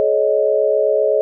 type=chord; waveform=sine; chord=Ab suspended fourth; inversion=none; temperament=equal with one note detuned; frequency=426 / 554.4 / 622.3 Hz; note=Ab4 / Db5 / Eb5; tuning=+44 / 0 / 0 cents; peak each=-17 dBFS; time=0-1.21 s; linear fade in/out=0 ms; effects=none